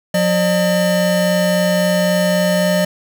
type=tone pair together; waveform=square; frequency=180 / 603.7 Hz; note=F#3 / D5; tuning=-47 / +48 cents; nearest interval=octave + major sixth; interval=2095 cents; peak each=-17 / -16 dBFS; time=0.14-2.85 s; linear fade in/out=5 ms; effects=none